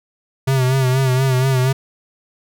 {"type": "tone with vibrato", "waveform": "square", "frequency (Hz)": 130.81, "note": "C3", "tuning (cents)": 0, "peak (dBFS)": -14, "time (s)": [0.47, 1.73], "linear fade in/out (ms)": 10, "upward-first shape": "sine", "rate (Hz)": 4.2, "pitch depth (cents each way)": 56, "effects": []}